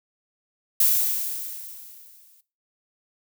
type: noise with exponential decay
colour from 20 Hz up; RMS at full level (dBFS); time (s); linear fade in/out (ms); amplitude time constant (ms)
violet; -17; 0.8-2.41; 5; 350
effects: noise-tail reverb RT60 0.3 s tail -17 dB re dry